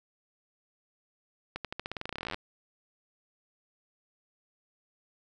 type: accelerating click train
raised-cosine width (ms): 0.3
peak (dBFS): -19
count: 23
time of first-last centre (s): 1.56-2.344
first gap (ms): 87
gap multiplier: 0.9
effects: none